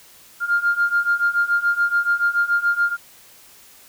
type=beating tone pair; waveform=sine; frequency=1400 / 1407 Hz; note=F6 / F6; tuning=+4 / +12 cents; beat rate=7 Hz; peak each=-20 / -18 dBFS; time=0.4-2.97 s; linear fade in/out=50 ms; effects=tanh soft clip ceiling -9 dBFS + white hiss -48 dBFS RMS until 3.88 s